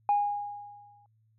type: tone with exponential decay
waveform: sine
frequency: 820 Hz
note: G#5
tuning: 22 cents flat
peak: -19 dBFS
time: 0.09-1.06 s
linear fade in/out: 1 ms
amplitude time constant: 210 ms
effects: tanh soft clip ceiling -17 dBFS + added 110 Hz sine -64 dBFS peak until 1.38 s